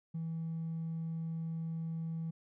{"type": "tone with hard clipping", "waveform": "sine", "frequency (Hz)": 163.4, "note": "E3", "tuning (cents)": -15, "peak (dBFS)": -36, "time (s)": [0.14, 2.31], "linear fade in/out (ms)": 10, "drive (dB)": 1, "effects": []}